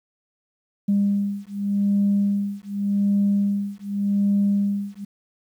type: beating tone pair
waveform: sine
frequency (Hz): 200.8 / 201.66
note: G3 / G3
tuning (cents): +42 / +49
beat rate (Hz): 0.86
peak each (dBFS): -21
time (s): 0.88-5.05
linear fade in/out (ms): 10
effects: tanh soft clip ceiling -12 dBFS + 9-bit